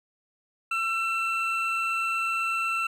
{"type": "tone pair together", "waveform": "triangle", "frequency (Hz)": [1342, 2686], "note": ["E6", "E7"], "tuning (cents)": [31, 32], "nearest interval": "octave", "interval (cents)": 1201, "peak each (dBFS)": -26, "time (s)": [0.71, 2.87], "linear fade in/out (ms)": 5, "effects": []}